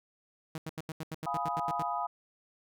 sawtooth tone bursts, 158.9 Hz, D#3, 37 cents sharp, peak -32 dBFS, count 12, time 0.55-1.823 s, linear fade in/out 2 ms, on 30 ms, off 83 ms
sine chord, F half-diminished seventh, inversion none, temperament equal with one note detuned, 698.5 / 830.6 / 987.8 / 1248.8 Hz, F5 / Ab5 / Cb6 / Eb6, 0 / 0 / 0 / +6 cents, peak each -36 dBFS, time 1.26-2.07 s, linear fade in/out 10 ms
effects none

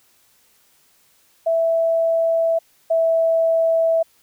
sine tone pair in turn, 659.3 / 656.1 Hz, E5 / E5, 0 / -8 cents, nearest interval unison, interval 8 cents, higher first, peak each -15 / -14 dBFS, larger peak second, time 1.46-2.59 / 2.9-4.03 s, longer neither, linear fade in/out 10 ms, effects white hiss -58 dBFS RMS until 4.22 s

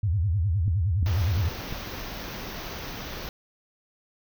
sine tone with vibrato, 91.4 Hz, F#2, 21 cents flat, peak -21 dBFS, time 0.03-1.49 s, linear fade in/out 5 ms, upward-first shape sine, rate 9.7 Hz, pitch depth 280 cents each way
click train, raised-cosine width 5 ms, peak -21 dBFS, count 4, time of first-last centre 0.68-1.725 s, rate 2.87 Hz
pink band-stop noise, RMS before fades -36 dBFS, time 1.06-3.29 s, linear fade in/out 0 ms, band 6300 to 13000 Hz, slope 96 dB/octave
effects none

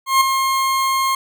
40% pulse tone with ADSR envelope, 1069 Hz, C6, 37 cents sharp, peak -8 dBFS, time 0.06-1.15 s, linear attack 150 ms, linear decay 6 ms, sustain -7 dB, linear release 3 ms, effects none

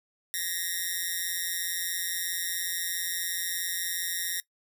5% pulse tone with amplitude modulation, 1864.7 Hz, A#6, in tune, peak -15 dBFS, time 0.34-4.4 s, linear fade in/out 0 ms, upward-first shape sine, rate 177 Hz, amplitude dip 90%, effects noise-tail reverb RT60 0.1 s tail -20 dB re dry

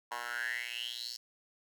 10% pulse tone with high-pass filter sweep, 120 Hz, B2, 49 cents flat, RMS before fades -39 dBFS, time 0.11-1.17 s, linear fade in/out 10 ms, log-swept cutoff 1000 to 5000 Hz, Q 7.8, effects none

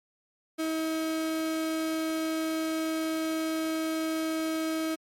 35% pulse tone, 319.3 Hz, D#4, 45 cents sharp, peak -26 dBFS, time 0.58-4.96 s, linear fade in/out 20 ms, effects MP3 64 kbps

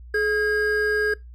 triangle tone pair together, 424.6 / 1627 Hz, G#4 / G#6, +38 / -36 cents, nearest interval octave + major seventh, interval 2326 cents, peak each -20 dBFS, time 0.14-1.14 s, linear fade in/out 5 ms, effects noise-tail reverb RT60 0.2 s tail -22 dB re dry + added 60 Hz sine -39 dBFS peak until 1.34 s

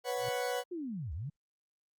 40% pulse chord, B suspended second, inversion none, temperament equal, 493.9 / 554.4 / 740 Hz, B4 / C#5 / F#5, 0 / 0 / 0 cents, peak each -34 / -38 / -37 dBFS, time 0.04-0.64 s, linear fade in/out 50 ms
triangle tone with exponential growth, 123 Hz, B2, 7 cents flat, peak -36 dBFS, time 0.14-0.29 s, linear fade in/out 5 ms, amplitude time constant 31 ms
sine linear two-way sweep, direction down then up, 370 to 65.6 to 156.7 Hz, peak -36 dBFS, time 0.71-1.3 s, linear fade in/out 10 ms, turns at 1.13 s
effects Opus 48 kbps

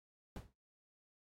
brown noise with exponential decay, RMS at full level -40 dBFS, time 0.36-0.53 s, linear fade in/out 1 ms, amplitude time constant 36 ms, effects noise-tail reverb RT60 0.2 s tail -21 dB re dry + AAC 48 kbps

